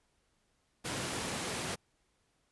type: high-pass noise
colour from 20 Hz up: pink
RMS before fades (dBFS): -37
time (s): 0.84-1.76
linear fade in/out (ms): 20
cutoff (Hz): 110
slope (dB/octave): 12
effects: pink hiss -75 dBFS RMS until 2.51 s + resampled to 24000 Hz